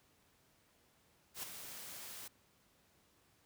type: noise with ADSR envelope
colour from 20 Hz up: white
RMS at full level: -41 dBFS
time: 1.34-2.28 s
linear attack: 89 ms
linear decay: 9 ms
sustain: -8 dB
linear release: 5 ms
effects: pink hiss -71 dBFS RMS until 3.45 s + high-pass 60 Hz 12 dB/octave